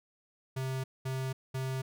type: tone bursts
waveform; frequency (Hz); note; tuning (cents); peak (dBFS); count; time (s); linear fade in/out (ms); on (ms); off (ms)
square; 131.6; C3; +10; -33; 3; 0.56-1.82; 10; 280; 210
effects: none